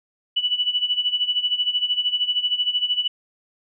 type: tone with tremolo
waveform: sine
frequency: 2960 Hz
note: F#7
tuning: in tune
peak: -16 dBFS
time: 0.36-3.08 s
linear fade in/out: 10 ms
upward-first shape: sine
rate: 13 Hz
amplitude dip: 80%
effects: none